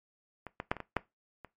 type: clicks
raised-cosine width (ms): 0.5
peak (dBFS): -26 / -20 / -12 / -26 / -23 / -12 / -30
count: 7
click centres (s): 0.467 / 0.601 / 0.715 / 0.767 / 0.803 / 0.967 / 1.447
effects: noise-tail reverb RT60 0.2 s tail -19 dB re dry + MP3 64 kbps